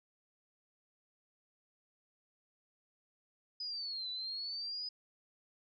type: linear two-way sweep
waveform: sine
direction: down then up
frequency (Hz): 5010 to 3951 to 5010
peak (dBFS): -38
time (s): 3.6-4.89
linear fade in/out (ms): 5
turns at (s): 4.1
effects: none